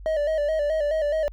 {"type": "tone with vibrato", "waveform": "triangle", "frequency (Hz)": 608, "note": "D#5", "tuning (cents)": -40, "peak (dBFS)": -19, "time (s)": [0.06, 1.28], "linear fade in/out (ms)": 0, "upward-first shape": "square", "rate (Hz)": 4.7, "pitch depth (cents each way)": 68, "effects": ["added 48 Hz sine -38 dBFS peak until 1.32 s"]}